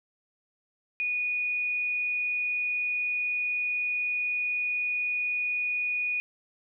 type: tone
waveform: sine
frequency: 2464 Hz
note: D#7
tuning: 17 cents flat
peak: -26 dBFS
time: 1-6.2 s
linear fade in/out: 0 ms
effects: none